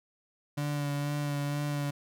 35% pulse tone with vibrato, 144.9 Hz, D3, 23 cents flat, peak -28 dBFS, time 0.57-1.91 s, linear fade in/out 10 ms, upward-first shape sine, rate 2.1 Hz, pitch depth 20 cents each way, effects none

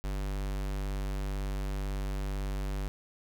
square tone, 49 Hz, G1, in tune, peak -32 dBFS, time 0.04-2.88 s, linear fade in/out 0 ms, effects none

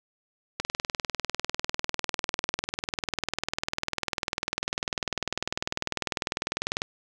click train, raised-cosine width 0.2 ms, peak -9 dBFS, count 126, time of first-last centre 0.6-6.819 s, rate 20.1 Hz, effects none

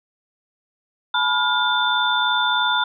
sine tone cluster, 861 / 984 / 1418 / 3548 Hz, A5 / B5 / F6 / A7, -38 / -7 / +26 / +14 cents, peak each -26 / -22 / -21 / -22 dBFS, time 1.14-2.84 s, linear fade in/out 5 ms, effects none

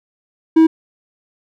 triangle tone, 321.9 Hz, E4, 41 cents flat, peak -4 dBFS, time 0.56-0.67 s, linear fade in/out 10 ms, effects none

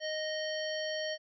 harmonic tone with a mistuned harmonic, 621 Hz, D#5, 3 cents flat, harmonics 1 / 3 / 5 / 7 / 9, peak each -35 / -40 / -42 / -43 / -45 dBFS, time 0-1.18 s, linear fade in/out 50 ms, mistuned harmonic 7, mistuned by +38 cents, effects none

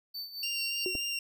square tone with tremolo, 4544 Hz, C#8, 42 cents sharp, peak -36 dBFS, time 0.14-0.85 s, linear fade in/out 10 ms, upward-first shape sine, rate 4.6 Hz, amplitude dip 70%
25% pulse tone with vibrato, 2774 Hz, F7, 12 cents flat, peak -28 dBFS, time 0.43-1.19 s, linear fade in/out 2 ms, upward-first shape sine, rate 3.6 Hz, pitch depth 13 cents each way
sine tone with exponential decay, 369.3 Hz, F#4, 3 cents flat, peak -28 dBFS, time 0.86-1.02 s, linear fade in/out 1 ms, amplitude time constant 33 ms
clicks, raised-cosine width 2 ms, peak -26 dBFS, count 2, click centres 0.951 / 0.954 s
effects none

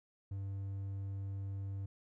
triangle tone, 98 Hz, G2, in tune, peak -36 dBFS, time 0.31-1.86 s, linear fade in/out 5 ms, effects none

